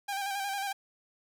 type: tone with vibrato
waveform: sawtooth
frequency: 793 Hz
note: G5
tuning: 20 cents sharp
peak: -28 dBFS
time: 0.08-0.73 s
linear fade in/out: 10 ms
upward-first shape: square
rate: 11 Hz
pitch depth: 33 cents each way
effects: none